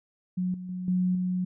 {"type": "tone with level steps", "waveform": "sine", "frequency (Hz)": 182.3, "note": "F#3", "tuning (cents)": -25, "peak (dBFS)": [-25, -35, -31, -22, -25], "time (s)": [0.37, 1.45], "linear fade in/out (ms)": 10, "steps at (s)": [0.54, 0.69, 0.88, 1.15], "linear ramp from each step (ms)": 2, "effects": []}